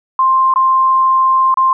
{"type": "tone with dropouts", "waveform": "sine", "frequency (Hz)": 1051, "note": "C6", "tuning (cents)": 7, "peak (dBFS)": -8, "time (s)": [0.19, 1.73], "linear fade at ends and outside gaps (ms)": 2, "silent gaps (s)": [[0.539, 0.559], [1.542, 1.572]], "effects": []}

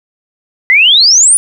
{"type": "exponential sweep", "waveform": "sine", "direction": "up", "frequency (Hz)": [1975.5, 9956], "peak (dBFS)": -3, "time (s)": [0.7, 1.37], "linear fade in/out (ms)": 0, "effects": ["7-bit"]}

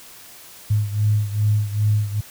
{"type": "beating tone pair", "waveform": "sine", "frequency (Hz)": [104.7, 107.2], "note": ["G#2", "A2"], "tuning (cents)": [15, -45], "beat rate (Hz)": 2.5, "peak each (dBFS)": [-18, -22], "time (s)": [0.7, 2.21], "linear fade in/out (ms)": 10, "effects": ["white hiss -43 dBFS RMS until 2.3 s"]}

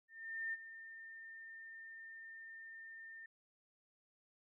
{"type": "tone with ADSR envelope", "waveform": "sine", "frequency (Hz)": 1808, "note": "A6", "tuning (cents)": 47, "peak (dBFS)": -37, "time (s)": [0.08, 3.26], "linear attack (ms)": 450, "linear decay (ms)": 31, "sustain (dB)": -13, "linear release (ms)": 4, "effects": []}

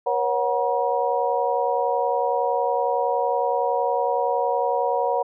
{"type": "tone cluster", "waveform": "sine", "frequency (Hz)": [480.2, 551, 738, 954], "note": ["B4", "C#5", "F#5", "A#5"], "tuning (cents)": [-49, -11, -5, 40], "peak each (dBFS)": -25, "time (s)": [0.06, 5.23], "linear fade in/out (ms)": 10, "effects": []}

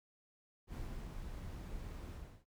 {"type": "noise with ADSR envelope", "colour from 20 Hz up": "brown", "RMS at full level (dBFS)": -44, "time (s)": [0.67, 2.45], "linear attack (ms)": 72, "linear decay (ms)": 330, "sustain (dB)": -2, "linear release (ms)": 330, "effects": ["noise-tail reverb RT60 0.1 s tail -21 dB re dry"]}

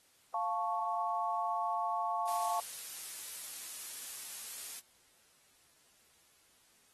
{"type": "chord", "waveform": "sine", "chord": "F augmented", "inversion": "none", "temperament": "equal", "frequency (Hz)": [698.5, 880, 1108.7], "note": ["F5", "A5", "C#6"], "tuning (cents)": [0, 0, 0], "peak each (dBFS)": -36, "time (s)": [0.34, 2.6], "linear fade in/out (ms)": 2}
{"type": "noise", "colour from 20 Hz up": "blue", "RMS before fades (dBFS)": -42, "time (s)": [2.27, 4.8], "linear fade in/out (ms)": 10}
{"effects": ["white hiss -67 dBFS RMS until 6.93 s", "AAC 32 kbps"]}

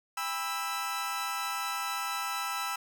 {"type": "chord", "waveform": "sawtooth", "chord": "E minor", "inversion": "first", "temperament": "equal with one note detuned", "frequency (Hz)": [801.4, 987.8, 1318.5], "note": ["G5", "B5", "E6"], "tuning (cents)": [38, 0, 0], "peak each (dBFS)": [-35, -34, -30], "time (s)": [0.17, 2.76], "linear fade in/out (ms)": 5, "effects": []}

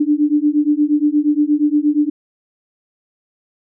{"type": "beating tone pair", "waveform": "sine", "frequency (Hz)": [292.5, 301], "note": ["D4", "D4"], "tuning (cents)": [-7, 43], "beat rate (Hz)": 8.5, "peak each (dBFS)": -15, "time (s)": [0, 2.1], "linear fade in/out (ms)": 10, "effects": []}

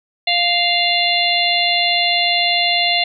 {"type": "harmonic tone with a mistuned harmonic", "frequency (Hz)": 698.5, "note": "F5", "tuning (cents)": 0, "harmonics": [1, 3, 4, 5, 6], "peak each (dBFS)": [-20, -20, -20, -20, -20], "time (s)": [0.27, 3.04], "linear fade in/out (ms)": 5, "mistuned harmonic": 6, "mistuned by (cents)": -30, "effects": []}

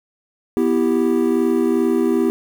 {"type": "chord", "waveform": "triangle", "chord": "E minor", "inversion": "second", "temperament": "equal", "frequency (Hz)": [246.9, 329.6, 392], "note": ["B3", "E4", "G4"], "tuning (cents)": [0, 0, 0], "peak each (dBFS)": -17, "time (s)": [0.57, 2.3], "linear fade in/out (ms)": 0, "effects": ["7-bit"]}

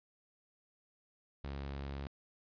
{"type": "tone", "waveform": "sawtooth", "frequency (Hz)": 69.3, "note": "C#2", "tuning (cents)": 0, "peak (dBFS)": -36, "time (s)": [1.44, 2.07], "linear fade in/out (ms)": 0, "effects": ["resampled to 11025 Hz", "12-bit"]}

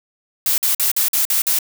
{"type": "noise bursts", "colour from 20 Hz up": "blue", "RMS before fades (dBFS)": -17, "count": 7, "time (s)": [0.46, 1.588], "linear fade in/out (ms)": 2, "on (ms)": 120, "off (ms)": 48, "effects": []}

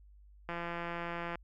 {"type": "click train", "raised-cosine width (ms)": 0.5, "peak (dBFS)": -24, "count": 149, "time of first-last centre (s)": [0.49, 1.355], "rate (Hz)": 171, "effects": ["added 50 Hz sine -55 dBFS peak until 1.43 s"]}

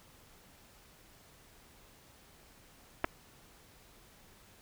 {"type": "clicks", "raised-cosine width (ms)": 0.5, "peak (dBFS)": -15, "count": 2, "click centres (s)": [3.043, 3.046], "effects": ["pink hiss -60 dBFS RMS until 4.61 s"]}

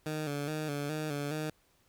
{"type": "tone with vibrato", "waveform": "15% pulse", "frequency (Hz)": 149.1, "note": "D3", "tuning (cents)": 27, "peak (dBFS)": -27, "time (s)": [0.06, 1.5], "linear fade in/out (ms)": 2, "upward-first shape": "square", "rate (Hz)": 2.4, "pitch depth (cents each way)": 60, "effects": ["pink hiss -69 dBFS RMS until 1.88 s"]}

